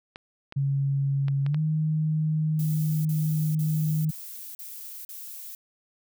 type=clicks; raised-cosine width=0.3 ms; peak=-23 dBFS; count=5; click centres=0.159 / 0.524 / 1.283 / 1.464 / 1.545 s
type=tone with pitch glide; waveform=sine; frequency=138.59 to 155.56 Hz; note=C#3 to D#3; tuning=0 to 0 cents; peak=-22 dBFS; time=0.56-4.11 s; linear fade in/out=10 ms; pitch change=+200 cents; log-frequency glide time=1.45-1.59 s
type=noise bursts; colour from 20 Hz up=violet; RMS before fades=-40 dBFS; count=6; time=2.59-5.55 s; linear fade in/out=2 ms; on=460 ms; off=40 ms
effects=none